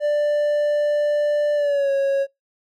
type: tone with pitch glide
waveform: triangle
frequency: 590 to 550.5 Hz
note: D5 to C#5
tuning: +8 to -12 cents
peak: -15 dBFS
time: 0-2.27 s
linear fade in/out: 50 ms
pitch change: -120 cents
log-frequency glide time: 1.55-1.91 s
effects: noise-tail reverb RT60 0.2 s tail -26 dB re dry

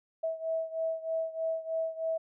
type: beating tone pair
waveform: sine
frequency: 648 / 651.2 Hz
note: E5 / E5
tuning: -30 / -21 cents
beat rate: 3.2 Hz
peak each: -32 / -35 dBFS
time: 0.23-2.18 s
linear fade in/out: 10 ms
effects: none

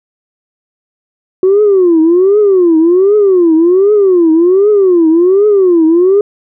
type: tone with vibrato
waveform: sine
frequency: 366.4 Hz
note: F#4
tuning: 17 cents flat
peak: -3 dBFS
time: 1.43-6.21 s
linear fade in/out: 2 ms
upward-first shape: triangle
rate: 1.3 Hz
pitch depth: 270 cents each way
effects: tanh soft clip ceiling -1 dBFS

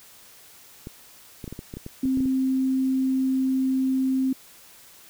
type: clicks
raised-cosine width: 3 ms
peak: -22 dBFS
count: 12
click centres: 0.871 / 1.442 / 1.478 / 1.526 / 1.591 / 1.739 / 1.77 / 1.864 / 2.055 / 2.173 / 2.205 / 2.257 s
type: tone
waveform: sine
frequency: 262.8 Hz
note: C4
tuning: 8 cents sharp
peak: -20 dBFS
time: 2.03-4.33 s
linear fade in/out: 5 ms
effects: white hiss -50 dBFS RMS until 5.09 s

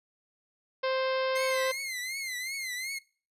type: harmonic tone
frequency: 524 Hz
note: C5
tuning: 2 cents sharp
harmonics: 1 / 2 / 3 / 4 / 5 / 6 / 7 / 8 / 9 / 10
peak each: -28 / -34 / -38 / -40 / -42 / -44 / -45 / -46 / -47 / -48 dBFS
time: 0.83-1.72 s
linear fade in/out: 10 ms
type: tone with vibrato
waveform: sawtooth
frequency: 2081 Hz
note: C7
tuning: 10 cents flat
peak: -30 dBFS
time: 1.35-2.99 s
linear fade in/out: 10 ms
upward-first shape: triangle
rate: 2.7 Hz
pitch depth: 120 cents each way
effects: noise-tail reverb RT60 0.4 s tail -22 dB re dry + resampled to 32000 Hz

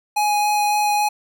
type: tone with vibrato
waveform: square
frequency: 834 Hz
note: G#5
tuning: 7 cents sharp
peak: -17 dBFS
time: 0.16-1.09 s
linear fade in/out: 10 ms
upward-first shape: sine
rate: 3.6 Hz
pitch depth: 9 cents each way
effects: none

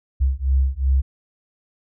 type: beating tone pair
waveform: sine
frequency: 65.41 / 68.11 Hz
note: C2 / C#2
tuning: 0 / -30 cents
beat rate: 2.7 Hz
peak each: -19 dBFS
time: 0.2-1.02 s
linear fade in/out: 20 ms
effects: none

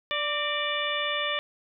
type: harmonic tone with a mistuned harmonic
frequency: 587.3 Hz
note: D5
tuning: in tune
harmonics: 1 / 2 / 3 / 4 / 5 / 6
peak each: -33 / -33 / -33 / -33 / -33 / -33 dBFS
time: 0.11-1.39 s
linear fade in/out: 0 ms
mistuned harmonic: 3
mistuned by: +53 cents
effects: none

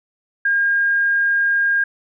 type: tone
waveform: sine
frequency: 1616 Hz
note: G#6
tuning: 48 cents flat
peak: -14 dBFS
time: 0.45-1.84 s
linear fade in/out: 5 ms
effects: none

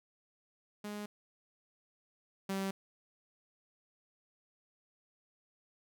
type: tone pair in turn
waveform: sawtooth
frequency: 207.7 / 193.81 Hz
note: G#3 / G3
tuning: 0 / -19 cents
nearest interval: minor second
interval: 119 cents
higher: first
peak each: -36 / -30 dBFS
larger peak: second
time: 0.84-1.06 / 2.49-2.71 s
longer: neither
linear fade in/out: 5 ms
effects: none

